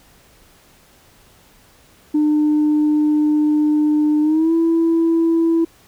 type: tone with pitch glide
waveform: sine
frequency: 301.3 to 330.5 Hz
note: D4 to E4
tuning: +44 to +5 cents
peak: -11 dBFS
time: 2.14-5.65 s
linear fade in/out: 10 ms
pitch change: +161 cents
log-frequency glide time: 4.21-4.53 s
effects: tanh soft clip ceiling -10 dBFS + pink hiss -51 dBFS RMS until 5.87 s